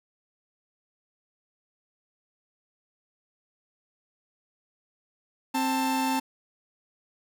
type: tone pair together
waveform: 45% pulse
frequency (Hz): 263.4 / 886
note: C4 / A5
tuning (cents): +12 / +12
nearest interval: octave + major sixth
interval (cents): 2100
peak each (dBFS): -27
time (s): 5.54-6.2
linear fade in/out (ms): 10
effects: none